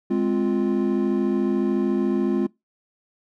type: chord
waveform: triangle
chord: F minor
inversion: first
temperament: equal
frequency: 207.7 / 261.6 / 349.2 Hz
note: Ab3 / C4 / F4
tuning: 0 / 0 / 0 cents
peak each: -21 / -22 / -21 dBFS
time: 0.1-2.47 s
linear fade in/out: 10 ms
effects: noise-tail reverb RT60 0.2 s tail -23 dB re dry + tanh soft clip ceiling -8 dBFS